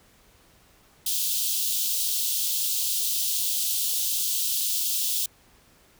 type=high-pass noise; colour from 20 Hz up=white; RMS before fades=-26 dBFS; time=1.06-5.26 s; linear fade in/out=5 ms; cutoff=3000 Hz; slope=48 dB/octave; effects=pink hiss -58 dBFS RMS until 5.99 s